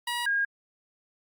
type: tone pair in turn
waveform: 15% pulse / sine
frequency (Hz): 960 / 1625.3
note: B5 / G#6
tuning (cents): -49 / -38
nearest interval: major sixth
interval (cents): 911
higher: second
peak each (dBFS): -22 / -23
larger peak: first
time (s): 0.07-0.26 / 0.26-0.45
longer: neither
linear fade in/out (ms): 5
effects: Opus 48 kbps